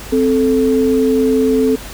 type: tone pair together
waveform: sine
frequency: 260.9 / 438.7 Hz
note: C4 / A4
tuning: -5 / -5 cents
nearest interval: major sixth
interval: 900 cents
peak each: -13 dBFS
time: 0.12-1.76 s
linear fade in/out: 10 ms
effects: added 50 Hz sine -34 dBFS peak until 1.93 s + pink hiss -32 dBFS RMS until 1.93 s